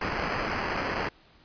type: noise with sample-and-hold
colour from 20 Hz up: violet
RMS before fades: -30 dBFS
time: 0.01-1.09 s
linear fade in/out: 5 ms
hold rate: 3675 Hz
effects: pink hiss -58 dBFS RMS until 1.44 s + resampled to 11025 Hz